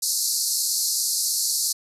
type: band-pass noise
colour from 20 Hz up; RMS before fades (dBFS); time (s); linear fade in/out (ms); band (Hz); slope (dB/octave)
pink; -24; 0.02-1.73; 10; 4200 to 13000; 96
effects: none